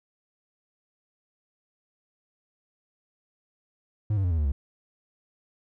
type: tone with pitch steps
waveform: triangle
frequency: 106 / 97.2 / 89.14 / 81.74 / 74.95 / 68.73 Hz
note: G#2 / G2 / F2 / E2 / D2 / C#2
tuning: +36 / -14 / +36 / -14 / +36 / -14 cents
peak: -20 dBFS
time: 4.1-4.52 s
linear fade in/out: 5 ms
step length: 70 ms
effects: none

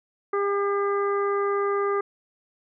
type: harmonic tone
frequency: 401.8 Hz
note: G4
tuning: 43 cents sharp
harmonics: 1 / 2 / 3 / 4 / 5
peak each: -23 / -36 / -27 / -39 / -39 dBFS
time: 0.33-2.01 s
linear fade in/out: 5 ms
effects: none

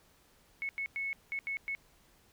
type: tone bursts at uneven times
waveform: sine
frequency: 2200 Hz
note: C#7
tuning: 14 cents flat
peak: -33 dBFS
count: 6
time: 0.62-0.69 / 0.78-0.86 / 0.96-1.13 / 1.32-1.39 / 1.47-1.57 / 1.68-1.75 s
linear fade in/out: 0 ms
effects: pink hiss -65 dBFS RMS until 2.32 s

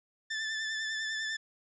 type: tone with vibrato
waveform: sawtooth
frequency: 1760 Hz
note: A6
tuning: in tune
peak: -29 dBFS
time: 0.3-1.37 s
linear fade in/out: 10 ms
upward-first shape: sine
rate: 10 Hz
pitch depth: 28 cents each way
effects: resampled to 16000 Hz + 11-bit

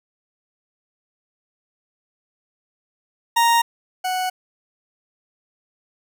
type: tone pair in turn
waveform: 40% pulse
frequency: 932.3 / 740 Hz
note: A#5 / F#5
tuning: 0 / 0 cents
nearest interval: major third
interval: 400 cents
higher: first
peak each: -13 / -20 dBFS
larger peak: first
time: 3.36-3.62 / 4.04-4.3 s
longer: neither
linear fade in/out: 10 ms
effects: none

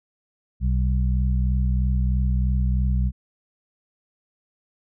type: harmonic tone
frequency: 63.1 Hz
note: B1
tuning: 38 cents sharp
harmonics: 1 / 2 / 3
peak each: -19 / -26 / -29 dBFS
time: 0.6-3.12 s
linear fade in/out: 50 ms
effects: none

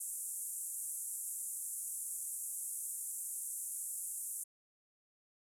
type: band-pass noise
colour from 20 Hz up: pink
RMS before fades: -42 dBFS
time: 0-4.44 s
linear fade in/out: 10 ms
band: 7800 to 12000 Hz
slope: 48 dB/octave
effects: none

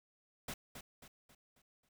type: noise with echo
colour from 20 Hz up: pink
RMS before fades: -43 dBFS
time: 0.48-0.54 s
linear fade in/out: 5 ms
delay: 270 ms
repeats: 5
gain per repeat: -7 dB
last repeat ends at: 1.89 s
effects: none

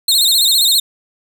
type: tone with vibrato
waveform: sawtooth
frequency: 3953 Hz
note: B7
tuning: 1 cent sharp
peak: -7 dBFS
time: 0.08-0.8 s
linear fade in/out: 5 ms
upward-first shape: sine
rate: 15 Hz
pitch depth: 150 cents each way
effects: none

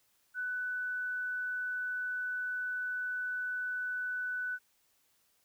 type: tone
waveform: sine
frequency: 1493 Hz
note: F#6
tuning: 15 cents sharp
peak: -33 dBFS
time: 0.34-4.59 s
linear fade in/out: 50 ms
effects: white hiss -72 dBFS RMS until 5.44 s

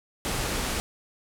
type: low-pass noise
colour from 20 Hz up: pink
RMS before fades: -29 dBFS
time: 0.25-0.8 s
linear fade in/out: 0 ms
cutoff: 12000 Hz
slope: 24 dB/octave
effects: none

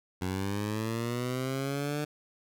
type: linear sweep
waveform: 15% pulse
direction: up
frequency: 90.4 to 150.3 Hz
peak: -24 dBFS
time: 0.21-2.05 s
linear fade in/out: 10 ms
effects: none

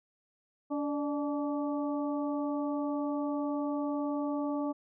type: harmonic tone with a mistuned harmonic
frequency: 287.9 Hz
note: D4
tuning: 34 cents flat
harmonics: 1 / 2 / 3 / 4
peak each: -31 / -37 / -41 / -43 dBFS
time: 0.7-4.73 s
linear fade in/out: 20 ms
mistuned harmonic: 2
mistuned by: +54 cents
effects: none

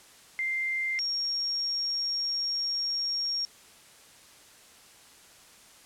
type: tone pair in turn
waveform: sine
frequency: 2093 / 5563 Hz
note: C7 / F8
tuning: 0 / -8 cents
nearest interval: octave + perfect fourth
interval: 1692 cents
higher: second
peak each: -27 dBFS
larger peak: neither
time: 0.39-0.99 / 0.99-3.45 s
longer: second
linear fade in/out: 0 ms
effects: white hiss -54 dBFS RMS until 5.85 s + low-pass 10000 Hz 12 dB/octave

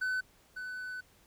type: tone pair in turn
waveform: triangle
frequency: 1510 / 1501.5 Hz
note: F#6 / F#6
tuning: +35 / +25 cents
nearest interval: unison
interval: 10 cents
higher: first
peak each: -28 / -36 dBFS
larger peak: first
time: 0.01-0.21 / 0.56-1.01 s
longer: second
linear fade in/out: 10 ms
effects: pink hiss -64 dBFS RMS until 1.26 s

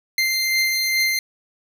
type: beating tone pair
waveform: 25% pulse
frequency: 2088 / 2090.4 Hz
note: C7 / C7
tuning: -4 / -2 cents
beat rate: 2.4 Hz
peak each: -15 / -24 dBFS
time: 0.18-1.19 s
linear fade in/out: 2 ms
effects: none

